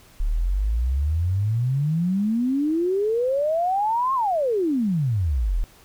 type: exponential two-way sweep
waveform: sine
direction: up then down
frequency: 35.07 to 1091 to 35.07 Hz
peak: -19 dBFS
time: 0.2-5.64 s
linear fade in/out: 0 ms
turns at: 4.14 s
effects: pink hiss -52 dBFS RMS until 5.84 s